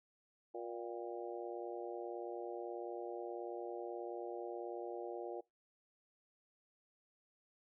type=harmonic tone with a mistuned harmonic; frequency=118.4 Hz; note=A#2; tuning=27 cents sharp; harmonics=3 / 4 / 5 / 6 / 7; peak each=-45 / -47 / -49 / -51 / -52 dBFS; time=0.54-5.41 s; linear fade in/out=10 ms; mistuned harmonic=7; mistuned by=-61 cents; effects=noise-tail reverb RT60 0.2 s tail -24 dB re dry